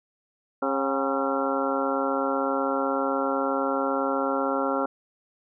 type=harmonic tone with a mistuned harmonic; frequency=136.1 Hz; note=C#3; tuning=31 cents flat; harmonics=2 / 3 / 4 / 5 / 6 / 7 / 8 / 9 / 10; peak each=-29 / -32 / -28 / -35 / -33 / -35 / -36 / -38 / -30 dBFS; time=0.62-4.86 s; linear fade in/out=5 ms; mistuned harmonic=5; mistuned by=+100 cents; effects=none